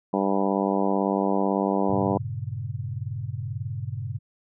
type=harmonic tone; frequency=98 Hz; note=G2; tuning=in tune; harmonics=2 / 3 / 4 / 5 / 6 / 7 / 8 / 9 / 10; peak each=-26 / -28 / -29 / -30 / -31 / -31 / -32 / -33 / -33 dBFS; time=0.13-2.18 s; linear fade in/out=5 ms
type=chord; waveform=sine; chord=G diminished; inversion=none; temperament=equal; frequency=98 / 116.54 / 138.59 Hz; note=G2 / Bb2 / Db3; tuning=0 / 0 / 0 cents; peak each=-33 / -32 / -34 dBFS; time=1.89-4.19 s; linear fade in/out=10 ms
effects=none